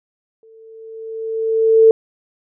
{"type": "tone with exponential growth", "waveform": "sine", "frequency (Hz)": 446.3, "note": "A4", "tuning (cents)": 25, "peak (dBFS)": -4, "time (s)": [0.43, 1.91], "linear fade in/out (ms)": 1, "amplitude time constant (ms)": 320, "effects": []}